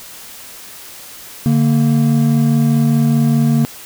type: tone pair together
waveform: triangle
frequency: 145.1 / 230 Hz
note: D3 / A#3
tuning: -21 / -23 cents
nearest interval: minor sixth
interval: 798 cents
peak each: -11 dBFS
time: 1.46-3.65 s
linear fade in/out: 0 ms
effects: white hiss -35 dBFS RMS until 3.85 s